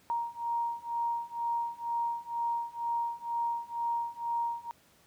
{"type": "beating tone pair", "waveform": "sine", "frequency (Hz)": [936, 938.1], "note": ["A#5", "A#5"], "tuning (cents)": [7, 11], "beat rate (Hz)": 2.1, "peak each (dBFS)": [-34, -33], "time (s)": [0.1, 4.71], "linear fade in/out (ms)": 0, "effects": ["pink hiss -63 dBFS RMS until 5.06 s", "high-pass 80 Hz 12 dB/octave"]}